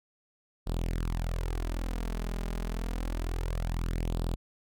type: tone with flanger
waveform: sawtooth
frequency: 42 Hz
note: E1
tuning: 33 cents sharp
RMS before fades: -32 dBFS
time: 0.66-4.36 s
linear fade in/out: 20 ms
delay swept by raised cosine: 0.23 to 4.93 ms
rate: 0.28 Hz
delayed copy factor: +0.65
effects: none